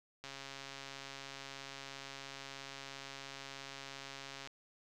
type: click train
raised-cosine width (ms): 0.2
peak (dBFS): -29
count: 581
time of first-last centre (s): 0.24-4.474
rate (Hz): 137
effects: none